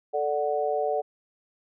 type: chord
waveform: sine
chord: D major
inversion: second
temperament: equal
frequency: 440 / 587.3 / 740 Hz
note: A4 / D5 / F#5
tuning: 0 / 0 / 0 cents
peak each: -28 dBFS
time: 0.13-1.02 s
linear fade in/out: 20 ms
effects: none